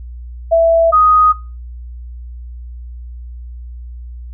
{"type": "tone pair in turn", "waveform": "sine", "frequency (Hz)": [662, 1247.5], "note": ["E5", "D#6"], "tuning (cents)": [7, 4], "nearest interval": "major seventh", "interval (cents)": 1097, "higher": "second", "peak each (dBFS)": -6, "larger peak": "neither", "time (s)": [[0.51, 0.92], [0.92, 1.33]], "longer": "neither", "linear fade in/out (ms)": 20, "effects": ["noise-tail reverb RT60 0.3 s tail -20 dB re dry", "added 60 Hz sine -27 dBFS peak until 4.33 s"]}